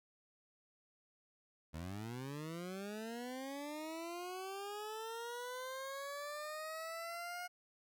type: linear sweep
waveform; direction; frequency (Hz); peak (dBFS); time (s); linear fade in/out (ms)
20% pulse; up; 76.2 to 720; -38; 1.73-7.48; 20
effects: none